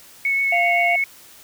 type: tone with vibrato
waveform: sine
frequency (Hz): 2206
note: C#7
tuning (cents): -9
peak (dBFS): -17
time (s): 0.25-1.04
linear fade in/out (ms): 2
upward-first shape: sine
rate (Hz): 7.7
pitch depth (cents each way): 10
type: harmonic tone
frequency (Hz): 693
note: F5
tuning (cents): -14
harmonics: 1 / 3 / 4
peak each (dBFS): -19 / -29 / -31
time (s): 0.52-0.96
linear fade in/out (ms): 5
effects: white hiss -46 dBFS RMS until 1.43 s